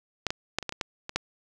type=clicks; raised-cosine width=0.2 ms; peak=-9 / -11 / -8 / -19 / -13 / -18 / -11 / -18 / -8 dBFS; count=9; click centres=0.267 / 0.305 / 0.586 / 0.627 / 0.693 / 0.724 / 0.812 / 1.094 / 1.16 s; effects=none